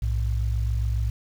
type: tone pair together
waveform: sine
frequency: 60.9 / 108.29 Hz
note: B1 / A2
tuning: -24 / -27 cents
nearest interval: minor seventh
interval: 997 cents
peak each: -23 / -27 dBFS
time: 0.02-1.1 s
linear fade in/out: 5 ms
effects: 8-bit